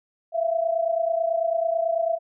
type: tone pair together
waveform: sine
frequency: 659.3 / 688.4 Hz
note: E5 / F5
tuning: 0 / -25 cents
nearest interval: minor second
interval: 75 cents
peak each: -22 / -26 dBFS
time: 0.32-2.19 s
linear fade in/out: 50 ms
effects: none